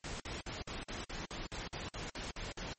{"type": "noise bursts", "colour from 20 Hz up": "pink", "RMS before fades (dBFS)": -42, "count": 13, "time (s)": [0.04, 2.732], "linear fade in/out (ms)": 2, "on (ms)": 160, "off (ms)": 51, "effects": ["white hiss -75 dBFS RMS until 2.78 s", "MP3 32 kbps"]}